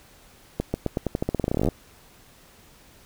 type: accelerating click train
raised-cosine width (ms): 2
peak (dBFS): -10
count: 22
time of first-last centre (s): 0.6-1.687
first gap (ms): 140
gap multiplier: 0.88
effects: pink hiss -53 dBFS RMS until 3.05 s